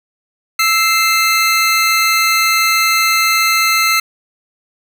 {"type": "tone pair together", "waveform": "25% pulse", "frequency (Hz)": [1318.5, 2091], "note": ["E6", "C7"], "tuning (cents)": [0, -2], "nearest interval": "minor sixth", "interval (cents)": 798, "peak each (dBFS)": -10, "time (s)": [0.59, 4], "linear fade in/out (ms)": 5, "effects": []}